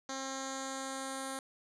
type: tone with low-pass filter sweep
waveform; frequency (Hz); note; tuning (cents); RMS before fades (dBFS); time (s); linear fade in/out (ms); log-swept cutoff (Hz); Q
10% pulse; 267.4; C4; +38; -40; 0.09-1.39; 2; 6100 to 9700; 3.4
effects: none